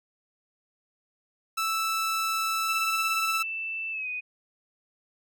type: tone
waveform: sawtooth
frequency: 1318.5 Hz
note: E6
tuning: in tune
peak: -22 dBFS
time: 1.57-3.43 s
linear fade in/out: 10 ms
type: tone with pitch glide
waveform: sine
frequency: 2654 to 2491 Hz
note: E7 to D#7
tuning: +11 to +1 cents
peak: -30 dBFS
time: 2.66-4.21 s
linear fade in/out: 20 ms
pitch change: -110 cents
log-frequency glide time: 3.91-4.08 s
effects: none